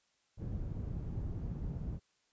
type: low-pass noise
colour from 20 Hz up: white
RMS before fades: -39 dBFS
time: 0.37-2 s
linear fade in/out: 50 ms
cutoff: 120 Hz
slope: 12 dB/octave
effects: white hiss -75 dBFS RMS until 2.32 s + resampled to 16000 Hz